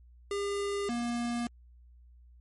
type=tone pair in turn; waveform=square; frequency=402.8 / 237.7 Hz; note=G4 / A#3; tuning=+47 / +34 cents; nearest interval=major sixth; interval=913 cents; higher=first; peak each=-31 / -31 dBFS; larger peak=neither; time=0.31-0.89 / 0.89-1.47 s; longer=neither; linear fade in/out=2 ms; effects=added 60 Hz sine -53 dBFS peak until 2.4 s + MP3 48 kbps